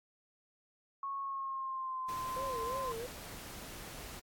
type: tone with pitch glide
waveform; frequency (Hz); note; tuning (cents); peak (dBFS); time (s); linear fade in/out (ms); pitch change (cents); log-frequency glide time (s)
sine; 1099 to 1037.3; C#6 to C6; -15 to -15; -36; 1.03-2.92; 2; -100; 1.21-2
type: noise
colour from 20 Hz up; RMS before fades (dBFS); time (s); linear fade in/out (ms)
pink; -47; 2.08-4.2; 10
type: tone with vibrato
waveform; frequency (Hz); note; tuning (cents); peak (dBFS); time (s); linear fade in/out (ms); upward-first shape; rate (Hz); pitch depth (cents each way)
sine; 496.9; B4; +11; -39; 2.36-3.07; 10; sine; 2.9; 170
effects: AAC 64 kbps